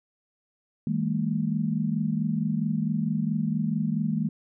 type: tone cluster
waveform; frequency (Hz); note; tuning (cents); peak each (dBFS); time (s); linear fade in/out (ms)
sine; 159.7 / 202.6 / 227.1; D#3 / G#3 / A#3; +45 / -43 / -45; -28; 0.87-4.29; 2
effects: none